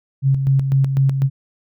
sine tone with tremolo, 135.7 Hz, C#3, 36 cents flat, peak -11 dBFS, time 0.22-1.3 s, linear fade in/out 50 ms, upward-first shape square, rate 4 Hz, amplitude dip 50%, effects none

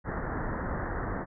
pink low-pass noise, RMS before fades -33 dBFS, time 0.04-1.26 s, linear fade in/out 50 ms, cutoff 1900 Hz, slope 96 dB/octave, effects none

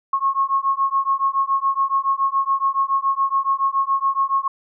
sine beating tone pair, 1086 / 1093.1 Hz, C#6 / C#6, -36 / -25 cents, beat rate 7.1 Hz, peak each -20 dBFS, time 0.13-4.48 s, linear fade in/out 5 ms, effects none

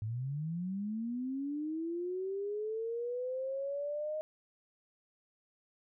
sine linear sweep, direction up, 103.83 to 623 Hz, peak -34 dBFS, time 0.02-4.21 s, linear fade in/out 0 ms, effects none

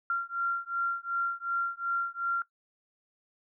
sine beating tone pair, 1378 / 1380.7 Hz, F6 / F6, -24 / -20 cents, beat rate 2.7 Hz, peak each -31 dBFS, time 0.1-2.42 s, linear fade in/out 2 ms, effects noise-tail reverb RT60 0.1 s tail -18 dB re dry

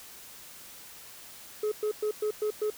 sine tone bursts, 424.8 Hz, G#4, 39 cents sharp, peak -23 dBFS, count 6, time 1.63-2.702 s, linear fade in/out 5 ms, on 87 ms, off 110 ms, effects tanh soft clip ceiling -25 dBFS + white hiss -48 dBFS RMS until 2.77 s

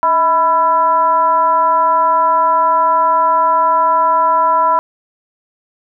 sine tone with frequency modulation, 993 Hz, B5, 9 cents sharp, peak -9 dBFS, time 0.03-4.79 s, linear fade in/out 0 ms, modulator 351 Hz, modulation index 0.67, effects none

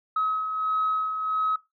sine beating tone pair, 1276 / 1277.5 Hz, D#6 / D#6, +43 / +45 cents, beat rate 1.5 Hz, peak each -32 / -23 dBFS, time 0.16-1.56 s, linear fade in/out 5 ms, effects noise-tail reverb RT60 0.2 s tail -20 dB re dry + tanh soft clip ceiling -17 dBFS

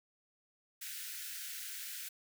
white high-pass noise, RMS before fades -44 dBFS, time 0.81-2.09 s, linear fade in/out 10 ms, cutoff 1400 Hz, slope 96 dB/octave, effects none

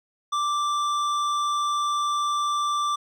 sine tone with hard clipping, 1174.7 Hz, D6, in tune, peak -24 dBFS, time 0.32-2.96 s, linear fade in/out 10 ms, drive 11 dB, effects none

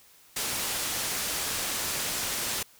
white low-pass noise, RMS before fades -31 dBFS, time 0.36-2.63 s, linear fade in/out 5 ms, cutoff 11000 Hz, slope 12 dB/octave, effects white hiss -57 dBFS RMS until 2.79 s

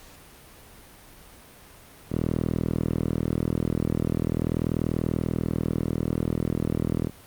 5% pulse tone with band-pass filter, 40.36 Hz, E1, 36 cents flat, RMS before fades -26 dBFS, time 2.09-7.11 s, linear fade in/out 50 ms, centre 150 Hz, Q 0.68, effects pink hiss -49 dBFS RMS until 7.26 s + Opus 48 kbps

